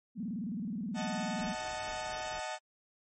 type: tone with vibrato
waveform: sine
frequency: 210.3 Hz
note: G#3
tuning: 22 cents sharp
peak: -34 dBFS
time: 0.15-1.56 s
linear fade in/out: 50 ms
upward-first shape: square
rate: 19 Hz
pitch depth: 210 cents each way
type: chord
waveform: sawtooth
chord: D# diminished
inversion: none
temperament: equal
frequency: 622.3 / 740 / 880 Hz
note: D#5 / F#5 / A5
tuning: 0 / 0 / 0 cents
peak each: -37 dBFS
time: 0.94-2.59 s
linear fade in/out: 50 ms
type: noise with tremolo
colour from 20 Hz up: pink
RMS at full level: -48 dBFS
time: 1.38-2.4 s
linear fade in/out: 10 ms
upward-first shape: sine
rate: 4.3 Hz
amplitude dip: 45%
effects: MP3 32 kbps